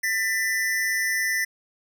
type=tone pair together; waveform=square; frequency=1790 / 1989.7 Hz; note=A6 / B6; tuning=+29 / +12 cents; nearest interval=major second; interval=183 cents; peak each=-27 / -25 dBFS; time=0.03-1.45 s; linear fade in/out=10 ms; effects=none